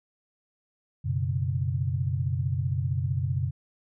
sine chord, F# suspended fourth, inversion none, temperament just, 92.5 / 123.33 / 138.75 Hz, F#2 / B2 / C#3, 0 / -2 / +2 cents, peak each -29 dBFS, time 1.04-3.51 s, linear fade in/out 20 ms, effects none

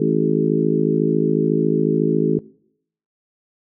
harmonic tone with a mistuned harmonic, 54 Hz, A1, 32 cents flat, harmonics 3 / 4 / 5 / 6 / 7 / 8, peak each -22 / -22 / -22 / -22 / -22 / -22 dBFS, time 0-2.39 s, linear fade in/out 5 ms, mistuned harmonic 8, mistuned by -24 cents, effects noise-tail reverb RT60 0.7 s tail -22 dB re dry

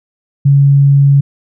sine tone, 140 Hz, C#3, 18 cents sharp, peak -4 dBFS, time 0.45-1.21 s, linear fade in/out 10 ms, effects none

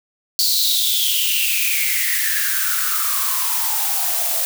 blue noise with high-pass filter sweep, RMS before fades -19 dBFS, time 0.39-4.45 s, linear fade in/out 0 ms, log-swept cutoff 4500 to 610 Hz, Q 8.9, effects none

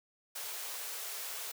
white high-pass noise, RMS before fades -41 dBFS, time 0.35-1.52 s, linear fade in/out 10 ms, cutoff 400 Hz, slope 48 dB/octave, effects none

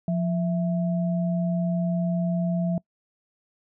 sine tone pair together, 174.8 / 660 Hz, F3 / E5, +2 / +2 cents, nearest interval octave + major seventh, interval 2300 cents, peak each -22 / -31 dBFS, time 0.08-2.78 s, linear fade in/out 2 ms, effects noise-tail reverb RT60 0.1 s tail -24 dB re dry

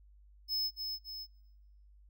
square tone with echo, 5200 Hz, E8, 24 cents flat, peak -32 dBFS, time 0.48-0.71 s, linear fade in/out 50 ms, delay 280 ms, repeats 2, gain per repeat -5 dB, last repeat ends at 1.27 s, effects noise-tail reverb RT60 1.0 s tail -24 dB re dry + added 50 Hz sine -57 dBFS peak until 2.09 s

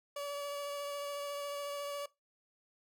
30% pulse tone with vibrato, 572 Hz, D5, 46 cents flat, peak -35 dBFS, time 0.16-2.06 s, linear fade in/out 5 ms, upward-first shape sine, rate 14 Hz, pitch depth 13 cents each way, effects noise-tail reverb RT60 0.2 s tail -20 dB re dry

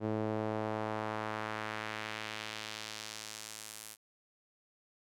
sawtooth tone with band-pass filter sweep, 108.5 Hz, A2, 24 cents flat, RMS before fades -39 dBFS, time 0-3.97 s, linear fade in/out 50 ms, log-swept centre 390 to 11000 Hz, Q 1, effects none

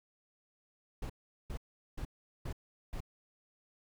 brown noise bursts, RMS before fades -39 dBFS, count 5, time 1.02-3.005 s, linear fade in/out 5 ms, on 77 ms, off 400 ms, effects none

